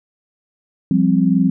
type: chord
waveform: sine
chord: F suspended second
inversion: none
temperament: just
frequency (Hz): 174.61 / 196.44 / 261.9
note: F3 / G3 / C4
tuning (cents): 0 / +4 / +2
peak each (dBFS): -16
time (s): 0.91-1.5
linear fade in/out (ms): 2
effects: none